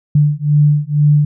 sine beating tone pair, 146.83 / 148.93 Hz, D3 / D3, 0 / +25 cents, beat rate 2.1 Hz, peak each -12 dBFS, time 0.15-1.25 s, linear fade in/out 5 ms, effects none

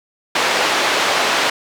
pink band-pass noise, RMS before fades -17 dBFS, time 0.35-1.5 s, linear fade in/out 5 ms, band 540 to 4600 Hz, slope 12 dB/octave, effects none

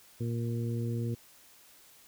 harmonic tone, 117.1 Hz, A#2, 8 cents sharp, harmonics 1 / 2 / 3 / 4, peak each -31 / -37 / -41 / -43 dBFS, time 0.2-1.15 s, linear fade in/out 10 ms, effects white hiss -58 dBFS RMS until 2.07 s

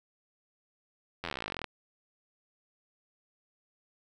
slowing click train, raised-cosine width 0.3 ms, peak -19 dBFS, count 24, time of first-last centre 1.24-1.643 s, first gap 11 ms, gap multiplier 1.04, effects none

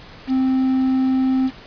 triangle tone with quantisation, 261.6 Hz, C4, in tune, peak -13 dBFS, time 0.27-1.51 s, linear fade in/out 50 ms, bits 6, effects pink hiss -41 dBFS RMS until 1.66 s + resampled to 11025 Hz

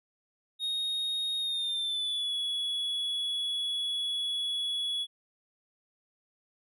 triangle tone with pitch glide, 3729 to 3380 Hz, A#7 to G#7, 0 to +30 cents, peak -28 dBFS, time 0.59-5.07 s, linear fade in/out 50 ms, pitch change -170 cents, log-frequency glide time 1.39-2.34 s, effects none

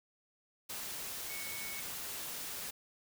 sine tone in noise, 2217 Hz, C#7, in tune, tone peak -45 dBFS, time 1.29-1.81 s, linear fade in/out 10 ms, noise white, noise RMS -42 dBFS, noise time 0.69-2.71 s, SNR -6 dB, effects none

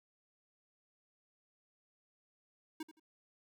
square tone with echo, 315.9 Hz, D#4, 26 cents sharp, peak -40 dBFS, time 2.8-2.83 s, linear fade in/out 5 ms, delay 84 ms, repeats 2, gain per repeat -13 dB, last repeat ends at 2.998 s, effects none

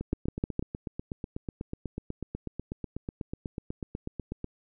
two click trains, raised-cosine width 3 ms, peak -21 / -14 dBFS, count 37 / 4, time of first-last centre 0.01-4.443 / 0.13-0.594 s, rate 8.12 / 6.47 Hz, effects none

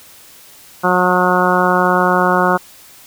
harmonic tone, 181.1 Hz, F#3, 37 cents flat, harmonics 1 / 2 / 3 / 4 / 5 / 6 / 7 / 8, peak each -19 / -19 / -19 / -19 / -19 / -19 / -19 / -19 dBFS, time 0.83-2.58 s, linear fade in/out 20 ms, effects white hiss -42 dBFS RMS until 3.06 s

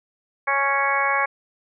harmonic tone, 277.2 Hz, C#4, in tune, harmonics 2 / 3 / 4 / 5 / 6 / 7 / 8, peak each -29 / -26 / -23 / -31 / -25 / -30 / -25 dBFS, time 0.47-1.26 s, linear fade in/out 10 ms, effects none

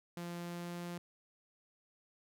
sawtooth tone with pitch glide, 172.9 to 174.1 Hz, F3 to F3, -17 to -5 cents, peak -37 dBFS, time 0.17-0.98 s, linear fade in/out 2 ms, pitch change +12 cents, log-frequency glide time 0.37-0.82 s, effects none

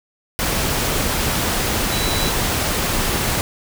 sine tone in noise, 3951 Hz, B7, in tune, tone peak -26 dBFS, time 1.92-2.3 s, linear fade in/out 0 ms, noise pink, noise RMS -20 dBFS, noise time 0.39-3.41 s, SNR -9 dB, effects none

